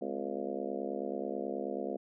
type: harmonic tone with a mistuned harmonic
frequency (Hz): 69.3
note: C#2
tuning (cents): 0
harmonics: 3 / 4 / 5 / 6 / 7 / 8 / 9 / 10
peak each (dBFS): -43 / -42 / -41 / -41 / -41 / -43 / -44 / -45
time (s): 0.01-1.97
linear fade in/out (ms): 10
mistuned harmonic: 4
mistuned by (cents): -110
effects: none